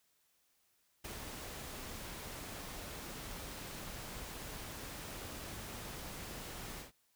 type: noise with ADSR envelope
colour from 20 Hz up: pink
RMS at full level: -43 dBFS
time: 1.04-6.92 s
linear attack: 10 ms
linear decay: 11 ms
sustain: -3 dB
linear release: 130 ms
effects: white hiss -75 dBFS RMS until 7.15 s